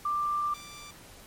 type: tone pair in turn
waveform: sine / 10% pulse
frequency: 1183 / 1176.2 Hz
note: D6 / D6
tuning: +12 / +2 cents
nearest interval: unison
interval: 10 cents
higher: first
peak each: -26 / -36 dBFS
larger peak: first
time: 0.05-0.54 / 0.54-0.91 s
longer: first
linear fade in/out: 5 ms
effects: pink hiss -51 dBFS RMS until 1.26 s + MP3 64 kbps